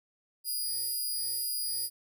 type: tone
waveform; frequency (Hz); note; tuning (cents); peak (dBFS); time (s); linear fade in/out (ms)
10% pulse; 4886; D#8; -32; -24; 0.44-1.9; 50
effects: none